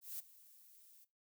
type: noise with ADSR envelope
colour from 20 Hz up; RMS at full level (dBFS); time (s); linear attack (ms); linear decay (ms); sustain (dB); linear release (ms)
violet; -43; 0.01-1.05; 180; 16; -20; 14
effects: noise-tail reverb RT60 0.2 s tail -17 dB re dry